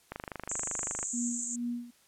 click train, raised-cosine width 0.5 ms, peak -22 dBFS, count 24, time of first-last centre 0.12-1.029 s, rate 25.3 Hz
pink band-pass noise, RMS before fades -36 dBFS, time 0.49-1.56 s, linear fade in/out 5 ms, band 6700 to 7900 Hz, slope 96 dB/octave
sine tone with tremolo, 240 Hz, B3, 49 cents flat, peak -30 dBFS, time 1.13-1.91 s, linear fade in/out 10 ms, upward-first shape sine, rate 2.3 Hz, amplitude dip 85%
effects white hiss -64 dBFS RMS until 2.07 s + low-pass 12000 Hz 12 dB/octave

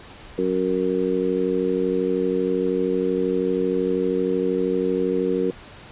harmonic tone, 92.8 Hz, F#2, 6 cents sharp, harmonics 2 / 3 / 4 / 5, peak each -28 / -26 / -24 / -23 dBFS, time 0.38-5.51 s, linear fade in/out 5 ms, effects pink hiss -43 dBFS RMS until 5.91 s + resampled to 8000 Hz

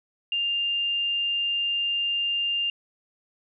sine tone, 2800 Hz, F7, 4 cents sharp, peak -23 dBFS, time 0.32-2.7 s, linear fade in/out 2 ms, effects none

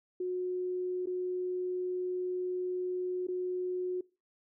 sine tone with dropouts, 364 Hz, F#4, 28 cents flat, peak -31 dBFS, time 0.2-4.01 s, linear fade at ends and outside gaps 5 ms, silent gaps 1.059-1.07 / 3.27-3.284 s, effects noise-tail reverb RT60 0.3 s tail -22 dB re dry

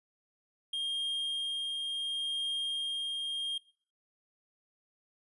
triangle tone with tremolo, 3221 Hz, G7, 46 cents sharp, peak -29 dBFS, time 0.73-3.58 s, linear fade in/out 5 ms, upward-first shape triangle, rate 0.71 Hz, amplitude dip 25%, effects noise-tail reverb RT60 0.5 s tail -21 dB re dry + resampled to 24000 Hz

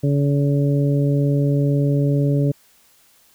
harmonic tone, 142.1 Hz, C#3, 43 cents sharp, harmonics 1 / 2 / 3 / 4, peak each -16 / -22 / -26 / -28 dBFS, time 0.03-2.52 s, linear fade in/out 10 ms, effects white hiss -55 dBFS RMS until 3.34 s

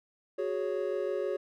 triangle chord, F# suspended second, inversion none, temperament just, 370 / 416.2 / 555 Hz, F#4 / G#4 / C#5, 0 / +4 / +2 cents, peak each -32 dBFS, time 0.38-1.37 s, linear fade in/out 10 ms, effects none

